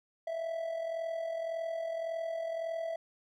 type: tone with amplitude modulation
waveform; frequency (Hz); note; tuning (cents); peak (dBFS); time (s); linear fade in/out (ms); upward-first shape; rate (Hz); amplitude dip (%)
triangle; 659; E5; -1; -29; 0.27-2.96; 5; sine; 41.8; 55
effects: none